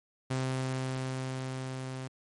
sawtooth tone with level ramp, 130.6 Hz, C3, 3 cents flat, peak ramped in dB -25 to -33 dBFS, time 0.3-2.08 s, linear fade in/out 10 ms, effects MP3 48 kbps

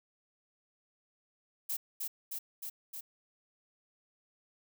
violet noise with echo, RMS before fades -35 dBFS, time 1.69-1.77 s, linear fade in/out 10 ms, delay 310 ms, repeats 4, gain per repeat -2 dB, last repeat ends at 3.01 s, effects none

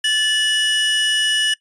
45% pulse tone pair together, 1741.6 / 2929 Hz, A6 / F#7, -18 / -18 cents, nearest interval major sixth, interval 900 cents, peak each -20 / -17 dBFS, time 0.04-1.54 s, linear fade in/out 5 ms, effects noise-tail reverb RT60 0.1 s tail -20 dB re dry + resampled to 22050 Hz

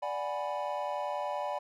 triangle chord, G# half-diminished seventh, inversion second, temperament equal, 587.3 / 740 / 830.6 / 987.8 Hz, D5 / F#5 / G#5 / B5, 0 / 0 / 0 / 0 cents, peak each -34 / -37 / -36 / -36 dBFS, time 0.02-1.59 s, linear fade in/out 10 ms, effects none

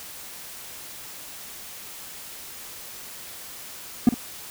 triangle tone with echo, 240 Hz, B3, 49 cents flat, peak -8 dBFS, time 4.07-4.09 s, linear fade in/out 2 ms, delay 52 ms, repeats 1, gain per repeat -13 dB, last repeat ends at 4.142 s, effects white hiss -40 dBFS RMS until 4.5 s

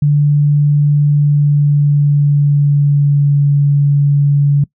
sine tone with pitch glide, 146.2 to 143.03 Hz, D3 to D3, -7 to -45 cents, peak -7 dBFS, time 0.02-4.64 s, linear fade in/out 5 ms, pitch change -38 cents, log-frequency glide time 1.09-3.45 s, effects noise-tail reverb RT60 0.1 s tail -22 dB re dry

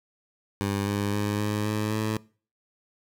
15% pulse tone with pitch steps, 100 / 101.63 / 103.29 / 104.97 / 106.68 / 108.42 Hz, G2 / G#2 / G#2 / G#2 / G#2 / A2, +35 / -37 / -9 / +19 / +47 / -25 cents, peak -19 dBFS, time 0.61-2.17 s, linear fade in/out 0 ms, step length 260 ms, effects noise-tail reverb RT60 0.4 s tail -22 dB re dry

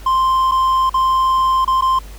triangle tone with dropouts, 1046.5 Hz, C6, in tune, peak -10 dBFS, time 0.06-1.99 s, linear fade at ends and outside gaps 5 ms, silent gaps 0.513-0.518 / 0.896-0.941 / 1.648-1.676 / 1.811-1.821 s, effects added 50 Hz sine -32 dBFS peak until 2.18 s + pink hiss -42 dBFS RMS until 2.18 s

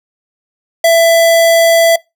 square tone, 666 Hz, E5, 18 cents sharp, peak -6 dBFS, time 0.84-1.96 s, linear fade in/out 5 ms, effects noise-tail reverb RT60 0.2 s tail -22 dB re dry

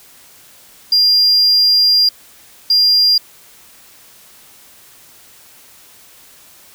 sine tone bursts at uneven times, 4800 Hz, D8, 37 cents sharp, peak -6 dBFS, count 2, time 0.92-2.09 / 2.7-3.18 s, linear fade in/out 5 ms, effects tanh soft clip ceiling -7 dBFS + white hiss -44 dBFS RMS until 6.74 s

